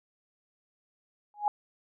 sine tone with exponential growth, 830.6 Hz, G#5, in tune, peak -19 dBFS, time 1.34-1.48 s, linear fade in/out 1 ms, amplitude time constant 30 ms, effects none

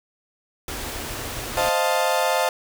pink band-stop noise, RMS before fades -31 dBFS, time 0.68-1.69 s, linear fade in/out 2 ms, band 150 to 220 Hz, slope 96 dB/octave
35% pulse chord, F dominant seventh, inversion second, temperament equal, 523.3 / 622.3 / 698.5 / 880 Hz, C5 / Eb5 / F5 / A5, 0 / 0 / 0 / 0 cents, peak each -23 dBFS, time 1.57-2.49 s, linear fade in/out 2 ms
effects none

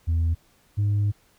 sine tone pair in turn, 82.41 / 102.79 Hz, E2 / G#2, 0 / -17 cents, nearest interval major third, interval 383 cents, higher second, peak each -17 / -17 dBFS, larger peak neither, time 0.07-0.35 / 0.77-1.12 s, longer second, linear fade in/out 20 ms, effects tanh soft clip ceiling -18 dBFS + pink hiss -61 dBFS RMS until 1.38 s

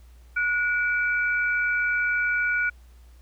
sine tone pair together, 1456.5 / 2312 Hz, F#6 / D7, -28 / -28 cents, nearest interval minor sixth, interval 800 cents, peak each -22 / -28 dBFS, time 0.36-2.7 s, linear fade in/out 10 ms, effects added 60 Hz sine -47 dBFS peak until 3.21 s + pink hiss -62 dBFS RMS until 3.21 s

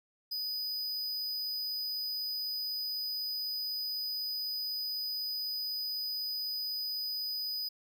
square tone, 4978 Hz, D#8, in tune, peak -34 dBFS, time 0.31-7.69 s, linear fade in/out 10 ms, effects none

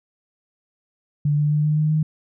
sine tone with pitch steps, 146.8 / 148.42 / 150.06 / 151.71 / 153.39 / 155.08 Hz, D3 / D3 / D3 / D#3 / D#3 / D#3, 0 / +19 / +38 / -43 / -24 / -5 cents, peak -16 dBFS, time 1.25-2.03 s, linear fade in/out 5 ms, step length 130 ms, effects none

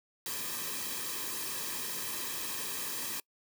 white noise with comb filter, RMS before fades -37 dBFS, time 0.26-3.2 s, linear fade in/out 2 ms, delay 1.4 ms, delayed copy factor -0.7, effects noise-tail reverb RT60 0.1 s tail -25 dB re dry

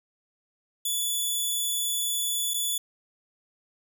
10% pulse tone with dropouts, 3446 Hz, A7, 37 cents flat, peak -18 dBFS, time 0.85-2.78 s, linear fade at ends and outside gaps 5 ms, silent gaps 2.537-2.541 s, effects none

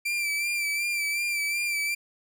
40% pulse tone with vibrato, 2349 Hz, D7, in tune, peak -25 dBFS, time 0.05-1.95 s, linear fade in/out 10 ms, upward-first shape sine, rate 2.7 Hz, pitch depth 39 cents each way, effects none

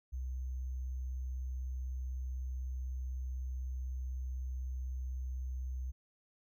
sine tone with sample-and-hold, 64 Hz, C2, 38 cents flat, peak -36 dBFS, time 0.12-5.92 s, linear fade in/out 20 ms, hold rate 6300 Hz, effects none

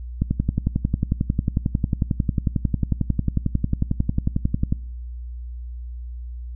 click train, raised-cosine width 5 ms, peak -7 dBFS, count 51, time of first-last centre 0.22-4.725 s, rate 11.1 Hz, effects noise-tail reverb RT60 0.8 s tail -26 dB re dry + added 60 Hz sine -30 dBFS peak until 6.55 s

